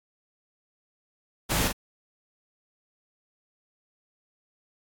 pink noise with echo, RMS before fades -26 dBFS, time 1.49-1.69 s, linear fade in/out 20 ms, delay 40 ms, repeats 1, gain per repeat -4 dB, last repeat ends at 1.73 s, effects AAC 64 kbps

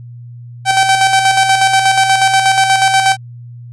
sawtooth tone with tremolo, 772 Hz, G5, 27 cents flat, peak -3 dBFS, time 0.65-3.17 s, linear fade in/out 50 ms, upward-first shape square, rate 8.3 Hz, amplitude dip 45%, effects added 120 Hz sine -29 dBFS peak until 3.72 s + resampled to 24000 Hz

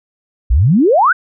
sine exponential sweep, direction up, 51.4 to 1608 Hz, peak -7 dBFS, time 0.5-1.13 s, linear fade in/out 10 ms, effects none

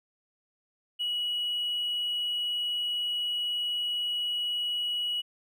triangle tone with hard clipping, 2921 Hz, F#7, 23 cents flat, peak -28 dBFS, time 0.99-5.22 s, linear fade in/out 20 ms, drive 4 dB, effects none

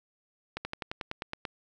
slowing click train, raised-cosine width 0.3 ms, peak -18 dBFS, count 10, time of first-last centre 0.57-1.452 s, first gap 80 ms, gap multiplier 1.05, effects none

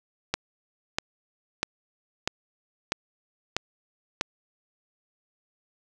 click train, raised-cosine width 0.2 ms, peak -7 dBFS, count 7, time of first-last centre 0.34-4.211 s, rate 1.55 Hz, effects none

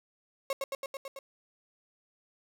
35% pulse tone with echo, 545 Hz, C#5, 29 cents flat, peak -27 dBFS, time 0.5-0.53 s, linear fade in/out 2 ms, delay 110 ms, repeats 6, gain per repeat -2 dB, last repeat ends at 1.19 s, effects none

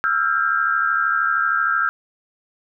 sine tone cluster, 1318 / 1391 / 1601 Hz, E6 / F6 / G6, -1 / -7 / +36 cents, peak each -21 dBFS, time 0.04-1.89 s, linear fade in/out 0 ms, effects none

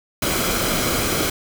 pink noise with comb filter, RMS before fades -21 dBFS, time 0.22-1.3 s, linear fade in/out 5 ms, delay 1.1 ms, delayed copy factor -0.5, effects none

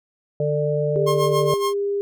harmonic tone, 148.5 Hz, D3, 20 cents sharp, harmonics 1 / 3 / 4, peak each -23 / -23 / -23 dBFS, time 0.4-1.54 s, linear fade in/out 2 ms
sine tone, 402.5 Hz, G4, 46 cents sharp, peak -20 dBFS, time 0.96-2.01 s, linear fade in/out 0 ms
45% pulse tone with tremolo, 1068 Hz, C6, 35 cents sharp, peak -21 dBFS, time 1.06-1.74 s, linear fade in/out 20 ms, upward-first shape sine, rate 7.1 Hz, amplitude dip 80%
effects none

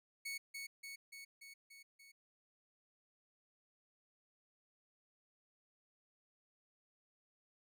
sawtooth tone with echo, 2217 Hz, C#7, in tune, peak -38 dBFS, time 0.25-0.38 s, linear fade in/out 10 ms, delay 290 ms, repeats 6, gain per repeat -3 dB, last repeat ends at 2.12 s, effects none

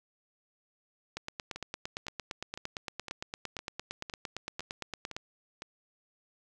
two click trains, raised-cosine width 0.2 ms, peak -23 / -19 dBFS, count 9 / 36, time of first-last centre 1.56-5.621 / 1.17-5.165 s, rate 1.97 / 8.76 Hz, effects none

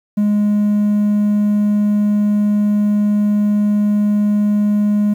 triangle tone, 207.7 Hz, G#3, in tune, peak -9 dBFS, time 0.17-5.14 s, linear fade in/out 10 ms, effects tanh soft clip ceiling -5 dBFS + 8-bit

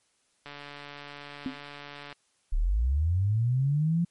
click train, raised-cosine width 0.3 ms, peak -26 dBFS, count 241, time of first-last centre 0.46-2.127 s, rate 144 Hz
sine tone with exponential decay, 263.7 Hz, C4, 14 cents sharp, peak -25 dBFS, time 1.46-1.61 s, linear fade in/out 0 ms, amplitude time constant 31 ms
sine linear sweep, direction up, 30.9 to 174.61 Hz, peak -22 dBFS, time 2.52-4.05 s, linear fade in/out 10 ms
effects white hiss -70 dBFS RMS until 4.1 s + MP3 48 kbps

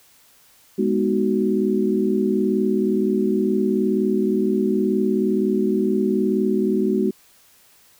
sine chord, G# minor seventh, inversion none, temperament equal with one note detuned, 207.7 / 246.9 / 311.1 / 373.2 Hz, G#3 / B3 / D#4 / F#4, 0 / 0 / 0 / +15 cents, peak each -21 / -24 / -26 / -21 dBFS, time 0.78-7.11 s, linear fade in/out 10 ms, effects white hiss -54 dBFS RMS until 7.99 s

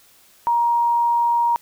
sine tone, 943 Hz, A#5, 20 cents sharp, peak -15 dBFS, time 0.47-1.56 s, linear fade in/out 0 ms, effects white hiss -53 dBFS RMS until 1.61 s

